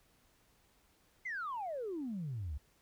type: exponential sweep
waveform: sine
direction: down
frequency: 2145 to 65.2 Hz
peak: -36 dBFS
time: 1.25-2.58 s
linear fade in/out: 10 ms
effects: tanh soft clip ceiling -33 dBFS + pink hiss -70 dBFS RMS until 2.81 s